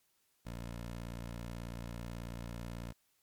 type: tone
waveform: 15% pulse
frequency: 58.27 Hz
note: A#1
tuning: in tune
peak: -35 dBFS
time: 0.45-2.93 s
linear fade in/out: 20 ms
effects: white hiss -75 dBFS RMS until 3.22 s + MP3 96 kbps